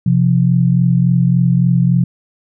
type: tone pair together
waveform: sine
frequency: 130 / 173.53 Hz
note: C3 / F3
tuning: -11 / -11 cents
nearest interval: perfect fourth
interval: 500 cents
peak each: -12 dBFS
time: 0.06-2.04 s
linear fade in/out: 5 ms
effects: none